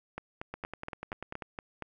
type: two click trains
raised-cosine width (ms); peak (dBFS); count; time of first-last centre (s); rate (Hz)
0.5; -22 / -23; 8 / 10; 0.18-1.823 / 0.54-1.422; 4.26 / 10.2
effects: none